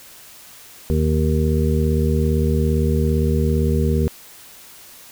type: harmonic tone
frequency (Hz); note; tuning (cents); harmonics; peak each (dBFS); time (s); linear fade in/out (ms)
77.6; D#2; -4; 1 / 2 / 3 / 5 / 6; -18 / -21 / -23 / -25 / -26; 0.9-4.08; 0
effects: white hiss -43 dBFS RMS until 5.11 s